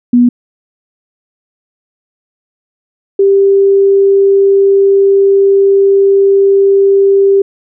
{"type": "tone pair in turn", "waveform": "sine", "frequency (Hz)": [243.4, 394], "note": ["B3", "G4"], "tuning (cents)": [-25, 9], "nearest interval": "minor sixth", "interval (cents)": 834, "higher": "second", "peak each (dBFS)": [-3, -4], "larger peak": "first", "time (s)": [[0.13, 0.29], [3.19, 7.42]], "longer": "second", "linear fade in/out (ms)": 5, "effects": []}